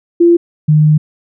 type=tone pair in turn; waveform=sine; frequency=342.7 / 152.66 Hz; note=F4 / D#3; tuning=-33 / -33 cents; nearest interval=octave + major second; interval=1400 cents; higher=first; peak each=-4 / -5 dBFS; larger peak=first; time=0.2-0.37 / 0.68-0.98 s; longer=second; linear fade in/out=10 ms; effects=none